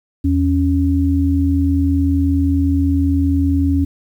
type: tone pair together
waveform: sine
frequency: 82.3 / 277.1 Hz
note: E2 / C#4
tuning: -2 / -1 cents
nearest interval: octave + major sixth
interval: 2101 cents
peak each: -15 dBFS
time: 0.24-3.85 s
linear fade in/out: 10 ms
effects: 8-bit